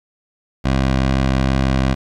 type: tone with vibrato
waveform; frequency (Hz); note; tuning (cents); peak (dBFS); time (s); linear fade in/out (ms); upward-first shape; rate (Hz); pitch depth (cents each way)
15% pulse; 66.1; C2; +18; -8; 0.64-1.95; 20; sine; 2.4; 9
effects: low-pass 5000 Hz 12 dB/octave + 8-bit